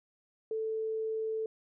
sine tone, 441 Hz, A4, 4 cents sharp, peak -31 dBFS, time 0.51-1.46 s, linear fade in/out 2 ms, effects none

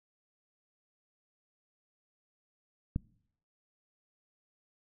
click, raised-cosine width 5 ms, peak -18 dBFS, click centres 2.961 s, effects noise-tail reverb RT60 0.7 s tail -24 dB re dry

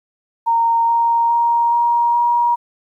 sine tone with pitch steps, 924 / 931 / 938 / 945.1 / 952.2 Hz, A#5 / A#5 / A#5 / A#5 / A#5, -16 / -2 / +11 / +24 / +37 cents, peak -12 dBFS, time 0.46-2.56 s, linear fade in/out 20 ms, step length 420 ms, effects 9-bit

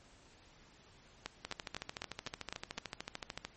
two click trains, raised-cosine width 0.2 ms, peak -21 / -22 dBFS, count 7 / 28, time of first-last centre 1.26-2.779 / 1.45-3.45 s, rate 3.95 / 13.5 Hz, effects pink hiss -62 dBFS RMS until 3.56 s + MP3 32 kbps

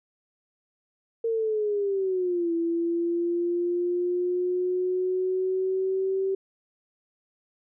sine linear two-way sweep, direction down then up, 460 to 334.1 to 386.2 Hz, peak -23 dBFS, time 1.24-6.35 s, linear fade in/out 5 ms, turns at 2.53 s, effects none

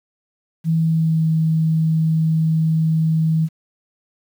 sine tone with pitch glide, 162.5 to 159.89 Hz, E3 to D#3, -24 to +47 cents, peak -14 dBFS, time 0.64-3.49 s, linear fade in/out 50 ms, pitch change -29 cents, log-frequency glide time 0.77-1.28 s, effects 8-bit

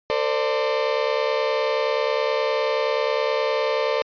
35% pulse tone cluster, 450 / 520 / 589 Hz, A4 / C5 / D5, +39 / -11 / +5 cents, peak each -23 dBFS, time 0.1-4.02 s, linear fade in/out 0 ms, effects resampled to 11025 Hz

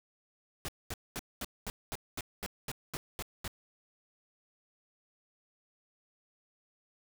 pink noise bursts, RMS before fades -38 dBFS, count 12, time 0.65-3.478 s, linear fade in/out 0 ms, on 34 ms, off 220 ms, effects none

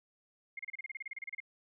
sine tone bursts, 2129 Hz, C7, 30 cents sharp, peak -38 dBFS, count 16, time 0.57-1.403 s, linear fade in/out 5 ms, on 23 ms, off 31 ms, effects none

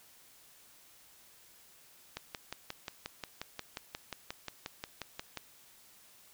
click train, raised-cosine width 0.2 ms, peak -21 dBFS, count 19, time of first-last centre 2.17-5.373 s, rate 5.62 Hz, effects white hiss -60 dBFS RMS until 6.33 s

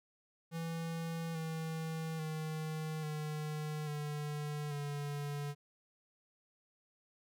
square tone with pitch steps, 165.2 / 160.87 / 156.65 / 152.54 / 148.54 / 144.65 Hz, E3 / E3 / D#3 / D#3 / D3 / D3, +4 / -42 / +12 / -34 / +20 / -26 cents, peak -38 dBFS, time 0.51-5.55 s, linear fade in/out 50 ms, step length 840 ms, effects none

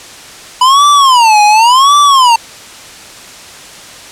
square tone with vibrato, 985 Hz, B5, 5 cents flat, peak -4 dBFS, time 0.61-2.36 s, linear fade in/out 5 ms, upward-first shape sine, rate 0.91 Hz, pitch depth 290 cents each way, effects white hiss -31 dBFS RMS until 4.11 s + low-pass 8000 Hz 12 dB/octave

